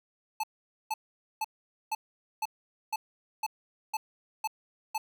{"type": "tone bursts", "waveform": "square", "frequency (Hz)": 870, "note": "A5", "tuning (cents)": -20, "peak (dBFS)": -29, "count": 10, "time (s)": [0.4, 4.98], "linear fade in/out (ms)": 5, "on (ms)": 35, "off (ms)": 470, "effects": []}